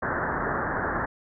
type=low-pass noise; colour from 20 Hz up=white; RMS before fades=-28 dBFS; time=0.02-1.06 s; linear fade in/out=10 ms; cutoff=1800 Hz; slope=96 dB/octave; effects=none